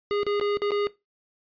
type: tone with dropouts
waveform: square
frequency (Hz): 410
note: G#4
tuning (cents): -22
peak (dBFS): -24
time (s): 0.11-0.87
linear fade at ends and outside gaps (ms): 0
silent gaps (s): 0.232-0.266 / 0.398-0.412 / 0.571-0.619 / 0.707-0.718
effects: noise-tail reverb RT60 0.2 s tail -18 dB re dry + resampled to 11025 Hz